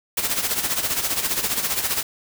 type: noise with tremolo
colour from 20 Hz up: white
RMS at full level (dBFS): -21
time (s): 0.17-2.03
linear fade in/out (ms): 5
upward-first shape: sine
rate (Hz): 15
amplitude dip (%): 65
effects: none